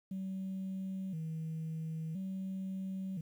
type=tone with vibrato; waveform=sine; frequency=174.61 Hz; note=F3; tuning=in tune; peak=-35 dBFS; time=0.11-3.21 s; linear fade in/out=5 ms; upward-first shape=square; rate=0.49 Hz; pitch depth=150 cents each way; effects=tanh soft clip ceiling -34 dBFS + 11-bit